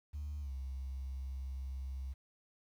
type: tone with pitch glide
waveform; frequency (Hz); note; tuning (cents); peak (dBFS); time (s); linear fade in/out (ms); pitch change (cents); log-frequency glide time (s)
sine; 73.42 to 66.17; D2 to C2; 0 to +20; -37; 0.13-2.14; 20; -180; 0.4-0.52
effects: tanh soft clip ceiling -36 dBFS + 11-bit